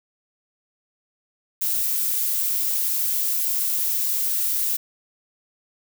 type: noise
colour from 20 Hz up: violet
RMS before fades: -23 dBFS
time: 1.61-4.77 s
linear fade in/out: 10 ms
effects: none